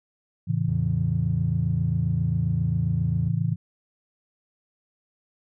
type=chord; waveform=sine; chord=A major; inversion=none; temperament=just; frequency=110 / 137.5 / 165 Hz; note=A2 / C#3 / E3; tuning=0 / -14 / +2 cents; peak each=-26 dBFS; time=0.47-3.56 s; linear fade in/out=20 ms
type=tone; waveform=triangle; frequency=82.41 Hz; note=E2; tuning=in tune; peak=-28 dBFS; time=0.68-3.29 s; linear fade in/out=5 ms
effects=none